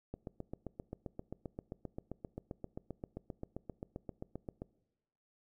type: click train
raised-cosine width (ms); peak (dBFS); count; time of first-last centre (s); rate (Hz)
2; -28; 35; 0.14-4.62; 7.59
effects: noise-tail reverb RT60 1.0 s tail -22 dB re dry